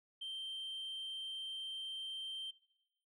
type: tone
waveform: sine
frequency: 3136 Hz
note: G7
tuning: in tune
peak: -39 dBFS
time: 0.21-2.51 s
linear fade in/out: 10 ms
effects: noise-tail reverb RT60 0.9 s tail -20 dB re dry + tanh soft clip ceiling -40 dBFS